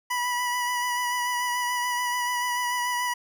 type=tone with vibrato; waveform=25% pulse; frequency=980 Hz; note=B5; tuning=14 cents flat; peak=-21 dBFS; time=0.1-3.14 s; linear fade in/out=10 ms; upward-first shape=sine; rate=6.9 Hz; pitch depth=20 cents each way; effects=none